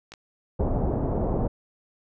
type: clicks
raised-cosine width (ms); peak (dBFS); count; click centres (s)
0.2; -24; 2; 0.12 / 0.138
type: low-pass noise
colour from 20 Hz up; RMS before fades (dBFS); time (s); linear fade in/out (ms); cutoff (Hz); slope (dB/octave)
pink; -25; 0.59-1.48; 10; 760; 24
effects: none